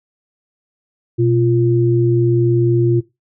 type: tone pair together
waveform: sine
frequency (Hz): 122.58 / 346.7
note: B2 / F4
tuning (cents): -13 / -13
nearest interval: octave + tritone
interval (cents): 1800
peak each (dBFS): -14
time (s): 1.18-3.01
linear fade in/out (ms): 20
effects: noise-tail reverb RT60 0.2 s tail -17 dB re dry